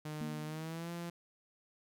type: tone with pitch glide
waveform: sawtooth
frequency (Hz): 152.6 to 171.29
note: D#3 to F3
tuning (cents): -33 to -33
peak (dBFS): -36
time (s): 0.05-1.1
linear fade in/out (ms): 5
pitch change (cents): +200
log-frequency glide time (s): 0.45-0.91
type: tone with exponential decay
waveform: sine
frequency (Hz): 233.1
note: A#3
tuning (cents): 0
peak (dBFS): -37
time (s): 0.21-1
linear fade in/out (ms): 0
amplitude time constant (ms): 170
effects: none